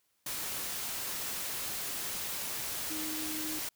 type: tone in noise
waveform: sine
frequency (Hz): 311.1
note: D#4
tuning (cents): 0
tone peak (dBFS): -39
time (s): 2.9-3.59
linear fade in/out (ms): 5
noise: white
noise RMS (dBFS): -37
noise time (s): 0.26-3.69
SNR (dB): -5
effects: white hiss -75 dBFS RMS until 3.75 s